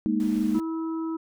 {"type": "chord", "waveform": "sine", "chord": "Ab suspended second", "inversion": "none", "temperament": "equal", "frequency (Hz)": [207.7, 233.1, 311.1], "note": ["Ab3", "Bb3", "Eb4"], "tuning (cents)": [0, 0, 0], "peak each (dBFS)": -26, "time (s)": [0.06, 0.59], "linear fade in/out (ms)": 0}
{"type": "noise", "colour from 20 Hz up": "pink", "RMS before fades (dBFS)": -46, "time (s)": [0.2, 0.6], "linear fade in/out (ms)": 0}
{"type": "harmonic tone", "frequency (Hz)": 324.7, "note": "E4", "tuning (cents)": -26, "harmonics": [1, 3, 4], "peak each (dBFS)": [-27, -41, -42], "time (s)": [0.54, 1.17], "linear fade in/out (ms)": 10}
{"effects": []}